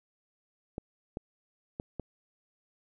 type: clicks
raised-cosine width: 2 ms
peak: -22 dBFS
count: 4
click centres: 0.781 / 1.171 / 1.799 / 1.997 s
effects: none